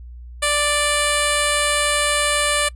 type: tone with low-pass filter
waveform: 10% pulse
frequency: 587.3 Hz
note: D5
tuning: in tune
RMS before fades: -19 dBFS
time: 0.42-2.69 s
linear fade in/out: 10 ms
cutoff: 9700 Hz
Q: 2.3
effects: noise-tail reverb RT60 0.1 s tail -24 dB re dry + added 60 Hz sine -34 dBFS peak until 2.75 s